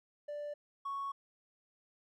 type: tone pair in turn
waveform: triangle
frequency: 587.3 / 1108.7 Hz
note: D5 / C#6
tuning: 0 / 0 cents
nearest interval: major seventh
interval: 1100 cents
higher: second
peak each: -36 / -33 dBFS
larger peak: second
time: 0.28-0.54 / 0.85-1.12 s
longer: second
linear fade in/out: 10 ms
effects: tanh soft clip ceiling -33 dBFS

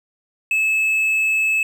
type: tone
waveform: triangle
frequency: 2600 Hz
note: E7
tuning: 24 cents flat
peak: -14 dBFS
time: 0.51-1.63 s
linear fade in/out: 2 ms
effects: none

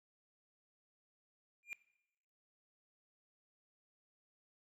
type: tone with exponential growth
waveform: triangle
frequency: 2400 Hz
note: D7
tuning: 37 cents sharp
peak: -36 dBFS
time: 1.63-1.73 s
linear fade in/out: 0 ms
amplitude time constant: 21 ms
effects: noise-tail reverb RT60 0.9 s tail -19 dB re dry

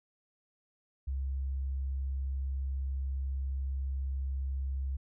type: tone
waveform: sine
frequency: 67.2 Hz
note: C2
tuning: 47 cents sharp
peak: -31 dBFS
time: 1.07-4.97 s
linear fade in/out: 10 ms
effects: none

